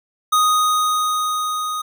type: tone with level ramp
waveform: square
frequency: 1244.5 Hz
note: D#6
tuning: in tune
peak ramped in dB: -13 to -23 dBFS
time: 0.32-1.82 s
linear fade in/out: 10 ms
effects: none